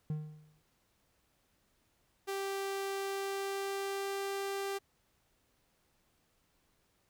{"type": "tone with exponential decay", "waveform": "triangle", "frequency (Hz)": 153, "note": "D#3", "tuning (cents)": -29, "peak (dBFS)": -29, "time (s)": [0.1, 0.61], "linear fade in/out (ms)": 2, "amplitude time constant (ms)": 110}
{"type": "tone with pitch glide", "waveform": "sawtooth", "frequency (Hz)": [392, 394.3], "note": ["G4", "G4"], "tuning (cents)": [0, 10], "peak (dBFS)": -31, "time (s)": [2.27, 4.79], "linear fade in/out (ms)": 20, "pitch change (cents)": 10, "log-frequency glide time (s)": [2.97, 4.17]}
{"effects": ["pink hiss -74 dBFS RMS until 7.09 s"]}